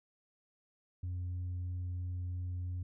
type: tone with tanh clipping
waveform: sine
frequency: 89.7 Hz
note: F2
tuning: 47 cents sharp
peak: -36 dBFS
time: 1.03-2.83 s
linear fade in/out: 5 ms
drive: 1 dB
effects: none